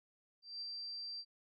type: tone with ADSR envelope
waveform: sine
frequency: 4700 Hz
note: D8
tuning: 1 cent sharp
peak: -40 dBFS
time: 0.42-1.25 s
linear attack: 200 ms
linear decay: 8 ms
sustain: -2 dB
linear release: 56 ms
effects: none